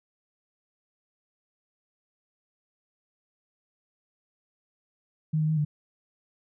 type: tone with pitch steps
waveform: sine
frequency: 155.9 / 154.6 / 157.2 / 149 Hz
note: D#3 / D#3 / D#3 / D3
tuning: +4 / -11 / +18 / +25 cents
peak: -22 dBFS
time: 5.33-5.65 s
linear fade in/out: 10 ms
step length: 80 ms
effects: none